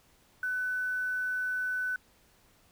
sine tone with quantisation, 1500 Hz, F#6, 23 cents sharp, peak -29 dBFS, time 0.43-1.96 s, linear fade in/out 2 ms, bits 9, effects pink hiss -64 dBFS RMS until 2.71 s

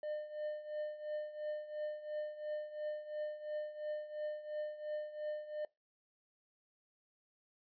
triangle tone with tremolo, 604 Hz, D5, 48 cents sharp, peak -34 dBFS, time 0.03-5.65 s, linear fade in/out 2 ms, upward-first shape triangle, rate 2.9 Hz, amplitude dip 80%, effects noise-tail reverb RT60 0.2 s tail -22 dB re dry + resampled to 11025 Hz

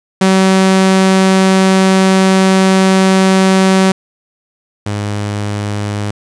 sawtooth tone pair in turn, 190 / 103.3 Hz, F#3 / G#2, +46 / -9 cents, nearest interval major seventh, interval 1055 cents, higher first, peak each -3 / -12 dBFS, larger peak first, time 0.21-3.92 / 4.86-6.11 s, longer first, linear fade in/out 5 ms, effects resampled to 22050 Hz + 7-bit

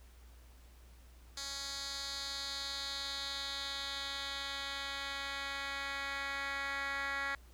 10% pulse tone with band-pass filter sweep, 277.2 Hz, C#4, in tune, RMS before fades -40 dBFS, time 1.37-7.35 s, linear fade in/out 2 ms, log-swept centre 5300 to 2000 Hz, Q 2.4, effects added 60 Hz sine -55 dBFS peak until 7.53 s + pink hiss -65 dBFS RMS until 7.53 s

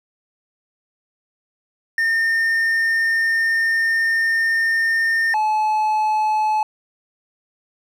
triangle tone pair in turn, 1818 / 859.7 Hz, A#6 / A5, -44 / -40 cents, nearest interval octave + minor second, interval 1296 cents, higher first, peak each -14 dBFS, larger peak neither, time 1.98-5.34 / 5.34-6.63 s, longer first, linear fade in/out 2 ms, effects none

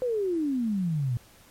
sine exponential sweep, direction down, 518 to 116.54 Hz, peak -24 dBFS, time 0.02-1.17 s, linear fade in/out 0 ms, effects pink hiss -55 dBFS RMS until 1.5 s + MP3 64 kbps

